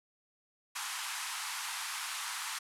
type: band-pass noise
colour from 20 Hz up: pink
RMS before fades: -39 dBFS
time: 0.75-2.59 s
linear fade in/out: 10 ms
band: 880 to 12000 Hz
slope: 48 dB/octave
effects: none